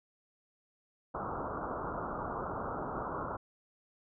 white low-pass noise, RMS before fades -38 dBFS, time 1.14-3.37 s, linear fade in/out 10 ms, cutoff 1400 Hz, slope 96 dB/octave, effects none

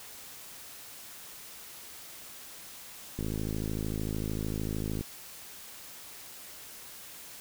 click train, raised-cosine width 3 ms, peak -21 dBFS, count 98, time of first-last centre 3.19-5.01 s, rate 53.3 Hz, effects white hiss -47 dBFS RMS until 7.4 s

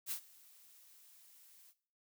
blue noise with ADSR envelope, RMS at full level -38 dBFS, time 0.06-1.74 s, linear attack 53 ms, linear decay 88 ms, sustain -24 dB, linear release 49 ms, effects noise-tail reverb RT60 0.5 s tail -17 dB re dry

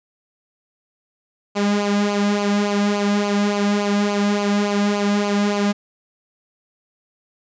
sawtooth tone with flanger, 204.3 Hz, G#3, 28 cents flat, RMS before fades -19 dBFS, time 1.55-5.73 s, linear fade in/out 20 ms, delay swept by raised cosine 0.54 to 2.24 ms, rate 3.5 Hz, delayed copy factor -0.65, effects resampled to 16000 Hz

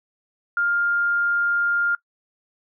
sine tone, 1404 Hz, F6, 9 cents sharp, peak -18 dBFS, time 0.57-1.95 s, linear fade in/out 2 ms, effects noise-tail reverb RT60 0.1 s tail -22 dB re dry

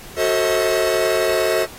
45% pulse chord, F# diminished seventh, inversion none, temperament just, 370 / 444 / 532.8 / 639.4 Hz, F#4 / A4 / C5 / Eb5, 0 / +16 / +31 / +47 cents, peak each -22 / -22 / -23 / -20 dBFS, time 0.16-1.67 s, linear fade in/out 50 ms, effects pink hiss -39 dBFS RMS until 1.78 s + AAC 48 kbps

